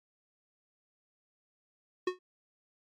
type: tone with exponential decay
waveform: square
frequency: 365.5 Hz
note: F#4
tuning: 21 cents flat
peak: -25 dBFS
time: 2.07-2.19 s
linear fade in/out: 5 ms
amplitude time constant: 24 ms
effects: low-pass 4000 Hz 12 dB/octave + MP3 64 kbps